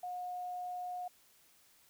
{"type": "tone with quantisation", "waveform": "sine", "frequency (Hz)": 721, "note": "F#5", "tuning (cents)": -45, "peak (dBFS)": -38, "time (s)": [0.03, 1.08], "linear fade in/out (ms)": 5, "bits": 11, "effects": ["white hiss -66 dBFS RMS until 1.89 s"]}